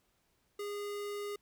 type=tone; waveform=square; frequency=409.8 Hz; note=G#4; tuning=23 cents flat; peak=-38 dBFS; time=0.59-1.36 s; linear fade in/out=5 ms; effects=pink hiss -75 dBFS RMS until 1.41 s